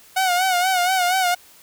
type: tone with vibrato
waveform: sawtooth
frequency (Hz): 734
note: F#5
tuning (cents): -14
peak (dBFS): -13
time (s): 0.16-1.35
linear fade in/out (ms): 10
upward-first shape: sine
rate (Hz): 4.2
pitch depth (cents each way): 72
effects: white hiss -49 dBFS RMS until 1.62 s